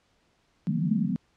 pink band-pass noise, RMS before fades -26 dBFS, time 0.67-1.16 s, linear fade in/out 0 ms, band 150 to 250 Hz, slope 96 dB/octave, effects pink hiss -68 dBFS RMS until 1.36 s + low-pass 6000 Hz 12 dB/octave

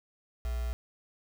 sine tone with quantisation, 60 Hz, B1, 49 cents flat, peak -30 dBFS, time 0.45-0.73 s, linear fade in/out 0 ms, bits 7, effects none

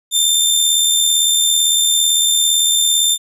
20% pulse tone with amplitude modulation, 3584 Hz, A7, 31 cents sharp, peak -4 dBFS, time 0.11-3.18 s, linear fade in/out 50 ms, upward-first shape sine, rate 77.8 Hz, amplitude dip 40%, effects none

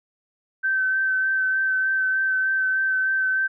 sine tone with vibrato, 1541 Hz, G6, 30 cents flat, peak -19 dBFS, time 0.63-3.48 s, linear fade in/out 20 ms, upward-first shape sine, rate 3.3 Hz, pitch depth 17 cents each way, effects none

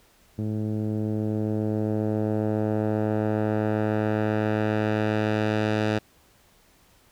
10% pulse tone with low-pass filter sweep, 107.4 Hz, A2, 41 cents flat, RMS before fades -25 dBFS, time 0.38-5.99 s, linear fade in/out 10 ms, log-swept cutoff 240 to 4100 Hz, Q 0.74, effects pink hiss -59 dBFS RMS until 7.11 s

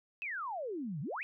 sine exponential two-way sweep, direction down then up, 2675 to 132 to 2675 Hz, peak -36 dBFS, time 0.22-1.23 s, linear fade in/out 0 ms, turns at 1.01 s, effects none

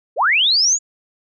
sine linear sweep, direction up, 384.6 to 6960 Hz, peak -12 dBFS, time 0.16-0.79 s, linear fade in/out 50 ms, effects none

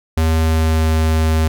square tone with pitch glide, 80.3 to 79.56 Hz, E2 to D#2, -45 to +39 cents, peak -13 dBFS, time 0.17-1.48 s, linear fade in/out 5 ms, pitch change -16 cents, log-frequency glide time 0.37-0.87 s, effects none

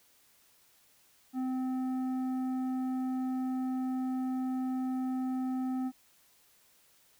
triangle tone with tanh clipping, 257.9 Hz, C4, 25 cents flat, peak -32 dBFS, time 1.33-5.92 s, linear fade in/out 50 ms, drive 13 dB, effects white hiss -65 dBFS RMS until 7.19 s

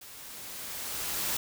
white noise with level ramp, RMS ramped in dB -48 to -30 dBFS, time 0.01-1.37 s, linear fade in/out 5 ms, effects none

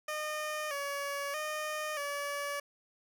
15% pulse tone with pitch steps, 610 / 565 / 612 / 572 Hz, D#5 / C#5 / D#5 / D5, -34 / +33 / -29 / -46 cents, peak -28 dBFS, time 0.08-2.6 s, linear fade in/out 5 ms, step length 630 ms, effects none

